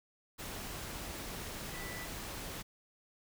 sine tone in noise, 1975.5 Hz, B6, in tune, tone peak -46 dBFS, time 1.73-2.06 s, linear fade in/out 20 ms, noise pink, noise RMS -43 dBFS, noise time 0.38-2.63 s, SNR -6 dB, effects none

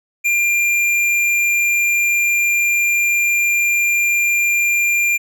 sine tone with tanh clipping, 2391 Hz, D7, 30 cents sharp, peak -15 dBFS, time 0.24-5.18 s, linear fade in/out 20 ms, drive 15 dB, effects none

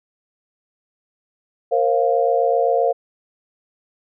sine chord, Bb suspended second, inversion none, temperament equal with one note detuned, 466.2 / 533.9 / 698.5 Hz, Bb4 / C5 / F5, 0 / +35 / 0 cents, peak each -19 dBFS, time 1.71-2.93 s, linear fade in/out 20 ms, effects none

